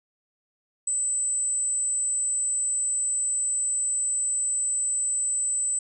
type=tone; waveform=sine; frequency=8040 Hz; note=B8; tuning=30 cents sharp; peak=-23 dBFS; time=0.87-5.79 s; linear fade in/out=5 ms; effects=none